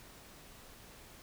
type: silence
effects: pink hiss -55 dBFS RMS until 1.22 s